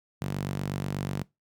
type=tone with high-pass filter; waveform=sawtooth; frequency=48.23 Hz; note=G1; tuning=27 cents flat; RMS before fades=-32 dBFS; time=0.21-1.23 s; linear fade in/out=10 ms; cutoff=140 Hz; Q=2.4; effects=noise-tail reverb RT60 0.2 s tail -22 dB re dry